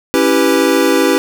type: chord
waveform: square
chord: C# half-diminished seventh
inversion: none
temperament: equal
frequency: 277.2 / 329.6 / 392 / 493.9 Hz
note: C#4 / E4 / G4 / B4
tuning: 0 / 0 / 0 / 0 cents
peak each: -16 dBFS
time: 0.14-1.18 s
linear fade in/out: 0 ms
effects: none